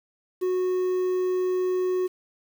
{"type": "tone with quantisation", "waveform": "triangle", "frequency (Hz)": 367.2, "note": "F#4", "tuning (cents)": -13, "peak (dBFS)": -20, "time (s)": [0.41, 2.08], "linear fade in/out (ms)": 20, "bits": 8, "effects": []}